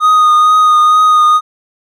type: tone with vibrato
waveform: triangle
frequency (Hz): 1239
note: D#6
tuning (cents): -8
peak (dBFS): -3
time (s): 0-1.41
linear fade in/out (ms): 50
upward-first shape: triangle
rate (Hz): 2.2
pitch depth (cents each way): 21
effects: none